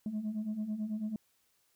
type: beating tone pair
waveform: sine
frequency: 207.7 / 216.8 Hz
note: G#3 / A3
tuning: 0 / -25 cents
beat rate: 9.1 Hz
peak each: -38 / -33 dBFS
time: 0.06-1.16 s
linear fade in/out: 2 ms
effects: tanh soft clip ceiling -30 dBFS + white hiss -73 dBFS RMS until 1.75 s